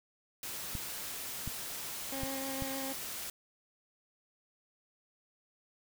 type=noise; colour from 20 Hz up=white; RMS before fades=-41 dBFS; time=0.43-3.3 s; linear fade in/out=2 ms
type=clicks; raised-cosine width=5 ms; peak=-26 dBFS; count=4; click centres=0.752 / 1.476 / 2.234 / 2.623 s
type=tone with vibrato; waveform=20% pulse; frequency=268.9 Hz; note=C4; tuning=47 cents sharp; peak=-33 dBFS; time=2.12-2.93 s; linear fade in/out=5 ms; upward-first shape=sine; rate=6.5 Hz; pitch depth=11 cents each way
effects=none